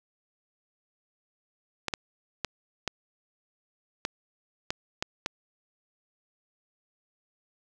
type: clicks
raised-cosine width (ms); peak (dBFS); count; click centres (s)
0.2; -11; 8; 1.883 / 1.938 / 2.447 / 2.877 / 4.051 / 4.705 / 5.025 / 5.261
effects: none